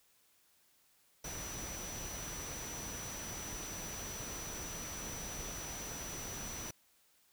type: tone in noise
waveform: sine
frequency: 5920 Hz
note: F#8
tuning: in tune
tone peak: -45 dBFS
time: 1.24-6.71 s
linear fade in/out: 5 ms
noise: pink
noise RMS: -45 dBFS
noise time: 1.24-6.71 s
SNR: -3 dB
effects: white hiss -70 dBFS RMS until 7.32 s